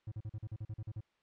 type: tone bursts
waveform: triangle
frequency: 107.4 Hz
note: A2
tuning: 41 cents flat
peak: -36 dBFS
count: 11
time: 0.07-1.007 s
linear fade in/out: 5 ms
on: 47 ms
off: 42 ms
effects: white hiss -75 dBFS RMS until 1.22 s + low-pass 3000 Hz 12 dB/octave